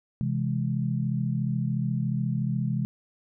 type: chord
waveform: sine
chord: C augmented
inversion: none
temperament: equal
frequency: 130.81 / 164.81 / 207.7 Hz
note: C3 / E3 / G#3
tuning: 0 / 0 / 0 cents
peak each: -27 / -30 / -30 dBFS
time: 0.21-2.85 s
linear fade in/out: 0 ms
effects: none